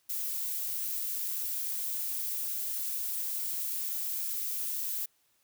violet noise, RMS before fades -34 dBFS, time 0.09-5.06 s, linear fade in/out 10 ms, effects white hiss -71 dBFS RMS until 5.43 s

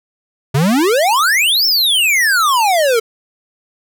square exponential two-way sweep, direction up then down, 127.5 to 5500 to 436 Hz, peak -11 dBFS, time 0.54-3 s, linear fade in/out 10 ms, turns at 1.66 s, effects none

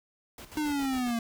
pink noise with tremolo, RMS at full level -45 dBFS, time 0.38-1.11 s, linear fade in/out 2 ms, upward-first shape square, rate 7.3 Hz, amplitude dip 65%
square linear sweep, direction down, 308.2 to 227.9 Hz, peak -28 dBFS, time 0.57-1.19 s, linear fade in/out 2 ms
effects none

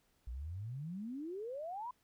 sine exponential sweep, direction up, 55.8 to 1023 Hz, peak -40 dBFS, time 0.27-1.91 s, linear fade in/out 5 ms, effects pink hiss -75 dBFS RMS until 2.03 s

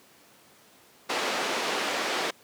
pink band-pass noise, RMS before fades -29 dBFS, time 1.09-2.31 s, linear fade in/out 10 ms, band 370 to 4800 Hz, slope 12 dB/octave, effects pink hiss -56 dBFS RMS until 2.43 s + high-pass 200 Hz 12 dB/octave

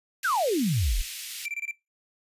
pink high-pass noise, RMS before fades -37 dBFS, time 0.23-1.46 s, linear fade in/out 2 ms, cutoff 2400 Hz, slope 24 dB/octave
sine exponential sweep, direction down, 1664 to 33.28 Hz, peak -22 dBFS, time 0.24-1.02 s, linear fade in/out 10 ms
triangle tone bursts, 2349 Hz, D7, in tune, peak -28 dBFS, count 5, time 1.45-1.711 s, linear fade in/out 2 ms, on 33 ms, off 24 ms
effects noise-tail reverb RT60 0.2 s tail -19 dB re dry + resampled to 32000 Hz

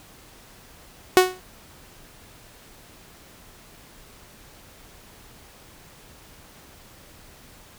sawtooth tone with exponential decay, 368.8 Hz, F#4, 6 cents flat, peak -4 dBFS, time 1.17-1.4 s, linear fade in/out 0 ms, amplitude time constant 48 ms, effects pink hiss -49 dBFS RMS until 7.78 s

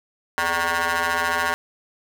15% pulse ring-modulated tone, 168.4 Hz, E3, 37 cents sharp, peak -11 dBFS, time 0.38-1.54 s, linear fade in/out 0 ms, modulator 1270 Hz, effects none

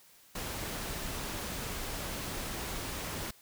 pink noise, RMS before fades -38 dBFS, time 0.35-3.31 s, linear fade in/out 5 ms, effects white hiss -60 dBFS RMS until 3.41 s

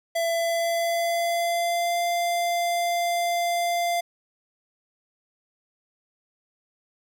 square tone with pitch glide, 670 to 692.4 Hz, E5 to F5, +28 to -15 cents, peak -23 dBFS, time 0.15-4.01 s, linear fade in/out 10 ms, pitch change +57 cents, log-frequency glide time 0.3-1.99 s, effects 10-bit

